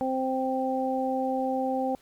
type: harmonic tone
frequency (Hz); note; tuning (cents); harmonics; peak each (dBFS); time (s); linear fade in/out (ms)
261.6; C4; 0; 1 / 2 / 3; -29 / -29 / -29; 0.01-1.95; 0
effects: pink hiss -60 dBFS RMS until 2.01 s + MP3 96 kbps